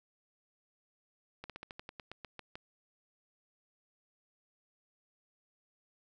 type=slowing click train; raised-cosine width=0.3 ms; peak=-28 dBFS; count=12; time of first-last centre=1.44-2.555 s; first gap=57 ms; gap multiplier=1.11; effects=none